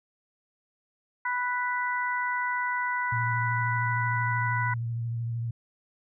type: harmonic tone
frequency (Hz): 493.9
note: B4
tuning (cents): 0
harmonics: 2 / 3 / 4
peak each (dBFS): -29 / -31 / -32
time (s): 1.25-4.74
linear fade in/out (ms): 5
type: tone with vibrato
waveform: sine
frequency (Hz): 116.54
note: A#2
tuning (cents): 0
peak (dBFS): -28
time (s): 3.12-5.51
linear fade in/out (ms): 5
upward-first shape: sine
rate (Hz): 13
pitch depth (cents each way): 27
effects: none